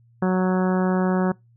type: harmonic tone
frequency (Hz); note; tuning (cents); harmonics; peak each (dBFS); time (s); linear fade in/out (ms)
185; F#3; 0; 1 / 2 / 3 / 4 / 5 / 6 / 7 / 8 / 9; -19 / -25 / -29 / -31 / -33 / -35 / -36 / -37 / -38; 0.22-1.32; 5
effects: noise-tail reverb RT60 0.2 s tail -25 dB re dry + added 117 Hz sine -53 dBFS peak until 1.56 s